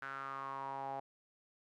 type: tone with band-pass filter sweep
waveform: sawtooth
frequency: 136.2 Hz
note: C#3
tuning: 30 cents flat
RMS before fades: -43 dBFS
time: 0.02-1 s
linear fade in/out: 5 ms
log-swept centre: 1500 to 760 Hz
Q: 6.2
effects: none